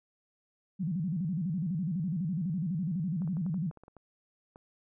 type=tone with vibrato; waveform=sine; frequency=171.9 Hz; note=F3; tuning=27 cents flat; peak=-29 dBFS; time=0.79-3.71 s; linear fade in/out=20 ms; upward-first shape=square; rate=12 Hz; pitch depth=180 cents each way
type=clicks; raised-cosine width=1 ms; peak=-37 dBFS; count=11; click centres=3.22 / 3.276 / 3.369 / 3.464 / 3.543 / 3.712 / 3.773 / 3.836 / 3.881 / 3.967 / 4.559 s
effects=none